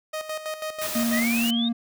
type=tone with tremolo; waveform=sawtooth; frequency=623 Hz; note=D#5; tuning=2 cents sharp; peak=-24 dBFS; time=0.13-1.25 s; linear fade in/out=10 ms; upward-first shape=square; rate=6.1 Hz; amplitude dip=65%
type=noise; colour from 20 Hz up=white; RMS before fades=-31 dBFS; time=0.81-1.51 s; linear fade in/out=10 ms
type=tone with vibrato; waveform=triangle; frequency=233.1 Hz; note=A#3; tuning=in tune; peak=-20 dBFS; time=0.95-1.73 s; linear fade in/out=10 ms; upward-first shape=sine; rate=19 Hz; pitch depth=19 cents each way
type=exponential sweep; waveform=sine; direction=up; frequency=1846 to 3790 Hz; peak=-26 dBFS; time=1.12-1.69 s; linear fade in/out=10 ms
effects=none